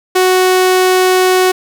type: tone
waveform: sawtooth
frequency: 370 Hz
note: F#4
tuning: in tune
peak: -4 dBFS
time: 0.15-1.52 s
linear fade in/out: 10 ms
effects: none